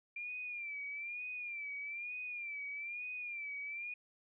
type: tone with vibrato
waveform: sine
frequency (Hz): 2376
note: D7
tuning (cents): +20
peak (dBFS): -40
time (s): 0.16-3.94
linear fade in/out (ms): 5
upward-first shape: sine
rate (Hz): 1.1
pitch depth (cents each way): 83
effects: none